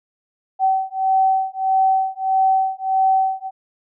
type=beating tone pair; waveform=sine; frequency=764 / 765.6 Hz; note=G5 / G5; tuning=-45 / -41 cents; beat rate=1.6 Hz; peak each=-18 dBFS; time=0.59-3.51 s; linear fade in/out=50 ms; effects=none